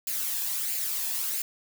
blue noise with flanger, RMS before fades -30 dBFS, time 0.07-1.42 s, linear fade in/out 2 ms, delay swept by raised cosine 0.42 to 1.18 ms, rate 1.5 Hz, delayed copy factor +0.5, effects none

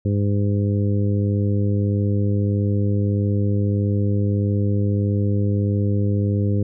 harmonic tone, 101.6 Hz, G#2, 38 cents flat, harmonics 1 / 2 / 3 / 4 / 5, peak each -18 / -24 / -28 / -30 / -32 dBFS, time 0.05-6.63 s, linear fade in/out 5 ms, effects none

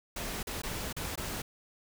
pink noise with dropouts, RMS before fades -37 dBFS, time 0.16-1.42 s, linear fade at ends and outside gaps 5 ms, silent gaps 0.43-0.47 / 0.619-0.634 / 0.928-0.965 / 1.157-1.175 s, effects none

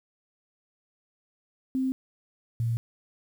sine tone pair in turn, 261.6 / 115.96 Hz, C4 / A#2, 0 / -9 cents, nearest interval octave + major second, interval 1409 cents, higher first, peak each -24 dBFS, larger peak neither, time 1.75-1.92 / 2.6-2.77 s, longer neither, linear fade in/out 0 ms, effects 9-bit

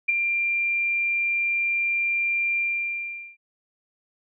sine tone with ADSR envelope, 2380 Hz, D7, 22 cents sharp, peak -15 dBFS, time 0.08-3.37 s, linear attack 13 ms, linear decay 14 ms, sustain -6 dB, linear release 790 ms, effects none

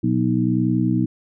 harmonic tone with a mistuned harmonic, 61.2 Hz, B1, 15 cents flat, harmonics 2 / 3 / 4 / 5, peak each -22 / -22 / -22 / -22 dBFS, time 0.03-1.06 s, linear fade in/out 10 ms, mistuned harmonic 5, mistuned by +51 cents, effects none

